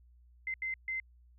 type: tone bursts at uneven times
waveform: sine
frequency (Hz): 2070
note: C7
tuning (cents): -19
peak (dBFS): -33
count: 3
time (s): 0.47-0.54 / 0.62-0.74 / 0.88-1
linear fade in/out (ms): 2
effects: added 60 Hz sine -58 dBFS peak until 1.38 s